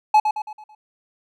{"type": "tone with echo", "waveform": "triangle", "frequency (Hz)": 854, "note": "G#5", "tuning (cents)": 48, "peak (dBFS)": -8, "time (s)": [0.14, 0.2], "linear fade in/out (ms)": 5, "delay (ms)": 110, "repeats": 5, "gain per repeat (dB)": -7, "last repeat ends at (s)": 0.75, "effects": []}